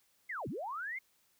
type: linear two-way sweep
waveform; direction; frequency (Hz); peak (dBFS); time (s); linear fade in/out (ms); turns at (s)
sine; down then up; 2179 to 98 to 2179; -37; 0.29-0.99; 10; 0.48
effects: white hiss -72 dBFS RMS until 1.39 s